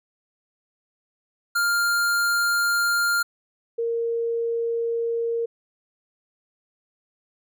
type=tone pair in turn; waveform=square / sine; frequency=1401 / 463.8 Hz; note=F6 / A#4; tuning=+5 / -9 cents; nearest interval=octave + perfect fifth; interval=1914 cents; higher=first; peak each=-20 / -22 dBFS; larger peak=first; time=1.55-3.23 / 3.78-5.46 s; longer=neither; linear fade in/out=10 ms; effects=none